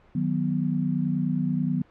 sine chord, B major, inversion first, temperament equal, 155.56 / 185 / 246.9 Hz, D#3 / F#3 / B3, 0 / 0 / 0 cents, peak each -27 dBFS, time 0.15-1.82 s, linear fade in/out 5 ms, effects pink hiss -57 dBFS RMS until 1.9 s + low-pass 2000 Hz 12 dB/octave

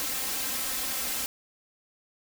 white noise with comb filter, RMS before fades -31 dBFS, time 0-1.26 s, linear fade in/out 0 ms, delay 3.8 ms, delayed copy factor +1, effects none

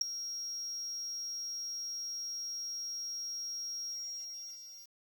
sine tone with ADSR envelope, 5600 Hz, F8, 4 cents sharp, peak -20 dBFS, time 0.01-5.01 s, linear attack 7 ms, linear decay 3 ms, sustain -17 dB, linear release 1100 ms, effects tanh soft clip ceiling -20 dBFS + 9-bit

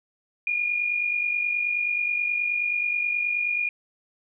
sine tone with amplitude modulation, 2431 Hz, D#7, 41 cents flat, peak -20 dBFS, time 0.47-3.69 s, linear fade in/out 2 ms, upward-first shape sine, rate 49.4 Hz, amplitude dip 55%, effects none

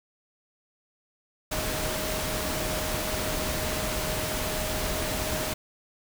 sine tone in noise, 622.3 Hz, D#5, in tune, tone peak -35 dBFS, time 1.51-5.54 s, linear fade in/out 10 ms, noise pink, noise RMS -30 dBFS, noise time 1.51-5.54 s, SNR -8 dB, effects none

